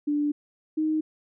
sine tone pair in turn, 293.7 / 311.4 Hz, D4 / D#4, 0 / +2 cents, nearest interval minor second, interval 102 cents, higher second, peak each -22 dBFS, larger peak neither, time 0.07-0.32 / 0.77-1.01 s, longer first, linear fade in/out 10 ms, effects none

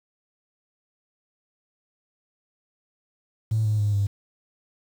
triangle tone with pitch steps, 110 / 106.81 / 103.71 / 100.7 Hz, A2 / G#2 / G#2 / G2, 0 / +49 / -2 / +47 cents, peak -16 dBFS, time 3.51-4.07 s, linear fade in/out 10 ms, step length 140 ms, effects tanh soft clip ceiling -17 dBFS + 8-bit

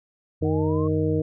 sine tone with pitch glide, 91.5 to 93.91 Hz, F#2 to F#2, -19 to +26 cents, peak -26 dBFS, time 0.41-1.21 s, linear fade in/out 10 ms, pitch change +45 cents, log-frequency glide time 0.8-1.01 s
harmonic tone, 155.56 Hz, D#3, in tune, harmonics 1 / 2 / 3 / 4, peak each -26 / -25 / -25 / -36 dBFS, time 0.42-1.22 s, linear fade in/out 5 ms
sine linear sweep, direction up, 730 to 1108.7 Hz, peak -34 dBFS, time 0.44-0.88 s, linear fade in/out 10 ms
effects none

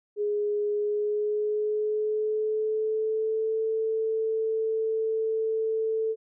sine tone with pitch glide, 415.3 to 442.5 Hz, G#4 to A4, 0 to +10 cents, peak -24 dBFS, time 0.16-6.16 s, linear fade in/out 50 ms, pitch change +110 cents, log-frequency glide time 0.72-3.62 s, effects none

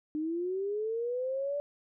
sine linear sweep, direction up, 299.8 to 583 Hz, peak -30 dBFS, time 0.15-1.6 s, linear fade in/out 0 ms, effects none

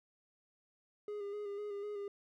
triangle tone with vibrato, 409.8 Hz, G#4, 23 cents flat, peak -37 dBFS, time 1.08-2.08 s, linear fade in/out 2 ms, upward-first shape square, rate 4 Hz, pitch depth 28 cents each way, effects none

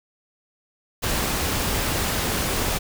pink noise, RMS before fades -24 dBFS, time 1.02-2.79 s, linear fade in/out 20 ms, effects none

